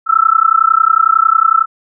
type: tone with amplitude modulation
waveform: sine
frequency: 1318.5 Hz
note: E6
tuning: in tune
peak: -3 dBFS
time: 0.06-1.66 s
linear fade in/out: 50 ms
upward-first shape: sine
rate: 31 Hz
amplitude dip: 100%
effects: none